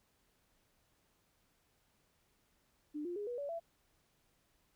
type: tone with pitch steps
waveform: sine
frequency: 298.4 / 350.8 / 412.4 / 484.8 / 569.8 / 669.9 Hz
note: D4 / F4 / G#4 / B4 / C#5 / E5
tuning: +28 / +8 / -12 / -32 / +48 / +28 cents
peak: -38 dBFS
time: 2.94-3.6 s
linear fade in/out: 20 ms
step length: 110 ms
effects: pink hiss -75 dBFS RMS until 4.75 s